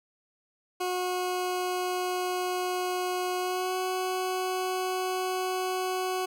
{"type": "tone with pitch glide", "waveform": "20% pulse", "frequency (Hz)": [363.7, 370.7], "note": ["F#4", "F#4"], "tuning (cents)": [-30, 3], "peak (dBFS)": -23, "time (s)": [0.8, 6.26], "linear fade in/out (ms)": 10, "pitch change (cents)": 33, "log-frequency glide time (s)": [3.38, 3.76], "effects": []}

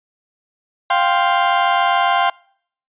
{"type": "chord", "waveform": "35% pulse", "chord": "F suspended second", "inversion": "none", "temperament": "just", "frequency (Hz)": [698.5, 785.8, 1047.7], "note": ["F5", "G5", "C6"], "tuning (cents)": [0, 4, 2], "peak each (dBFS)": -16, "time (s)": [0.9, 2.3], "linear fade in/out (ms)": 5, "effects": ["noise-tail reverb RT60 0.6 s tail -26 dB re dry", "resampled to 8000 Hz"]}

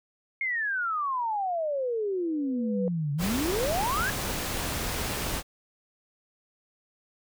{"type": "exponential two-way sweep", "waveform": "sine", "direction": "down then up", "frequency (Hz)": [2170, 139.9, 1711], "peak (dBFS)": -26, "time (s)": [0.41, 4.1], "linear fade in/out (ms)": 2, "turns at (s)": 3.13}
{"type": "tone with exponential growth", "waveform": "sine", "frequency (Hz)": 494.8, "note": "B4", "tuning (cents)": 3, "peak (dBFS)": -26, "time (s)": [1.86, 2.88], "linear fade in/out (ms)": 1, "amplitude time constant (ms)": 220}
{"type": "noise", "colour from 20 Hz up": "pink", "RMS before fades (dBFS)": -31, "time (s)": [3.18, 5.43], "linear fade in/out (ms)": 50}
{"effects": []}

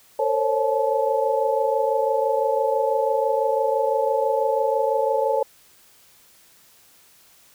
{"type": "tone cluster", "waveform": "sine", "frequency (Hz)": [452.7, 532, 558, 864], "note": ["A4", "C5", "C#5", "A5"], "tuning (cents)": [49, 29, 11, -32], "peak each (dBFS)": -24, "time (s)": [0.19, 5.43], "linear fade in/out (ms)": 5, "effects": ["white hiss -54 dBFS RMS until 7.54 s"]}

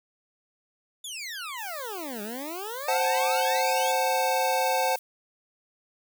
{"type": "exponential two-way sweep", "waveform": "20% pulse", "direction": "down then up", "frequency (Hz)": [3588, 200.1, 3588], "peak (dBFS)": -29, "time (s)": [1.04, 3.92], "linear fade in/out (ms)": 5, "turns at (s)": 2.22}
{"type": "noise", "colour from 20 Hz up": "violet", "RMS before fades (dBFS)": -42, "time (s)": [1.58, 4.99], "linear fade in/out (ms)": 2}
{"type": "chord", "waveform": "square", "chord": "F# diminished", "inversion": "second", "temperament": "equal", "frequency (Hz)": [523.3, 740, 880], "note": ["C5", "F#5", "A5"], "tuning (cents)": [0, 0, 0], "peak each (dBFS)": -28, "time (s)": [2.88, 4.96], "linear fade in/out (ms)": 5}
{"effects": []}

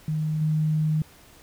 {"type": "tone with level steps", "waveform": "sine", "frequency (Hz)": 155, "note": "D#3", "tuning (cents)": -6, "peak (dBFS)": [-23, -20], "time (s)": [0.08, 1.02], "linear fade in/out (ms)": 2, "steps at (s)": 0.41, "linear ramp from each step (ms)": 5, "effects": ["pink hiss -52 dBFS RMS until 1.42 s"]}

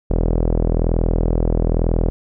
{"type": "tone with low-pass filter", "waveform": "sawtooth", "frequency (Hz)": 41.05, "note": "E1", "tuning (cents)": -6, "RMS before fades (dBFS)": -17, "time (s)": [0.1, 2.1], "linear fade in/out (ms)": 0, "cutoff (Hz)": 520, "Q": 1.8, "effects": []}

